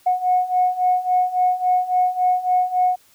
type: beating tone pair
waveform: sine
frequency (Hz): 728 / 731.6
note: F#5 / F#5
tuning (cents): -28 / -20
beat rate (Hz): 3.6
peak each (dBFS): -20 / -17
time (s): 0.06-2.96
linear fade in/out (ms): 10
effects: tanh soft clip ceiling -8 dBFS + white hiss -55 dBFS RMS until 3.14 s